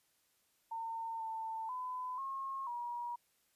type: tone with pitch steps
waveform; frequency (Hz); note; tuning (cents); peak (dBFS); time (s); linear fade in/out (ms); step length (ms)
sine; 908 / 893 / 1008 / 1080 / 957; A#5 / A5 / B5 / C#6 / A#5; -46 / +25 / +35 / -45 / +45; -38; 0.71-3.16; 10; 490
effects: white hiss -75 dBFS RMS until 3.55 s + resampled to 32000 Hz